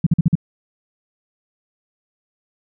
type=tone bursts; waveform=sine; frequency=164.81 Hz; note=E3; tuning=in tune; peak=-9 dBFS; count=5; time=0.04-0.354 s; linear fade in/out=5 ms; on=26 ms; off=46 ms; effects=none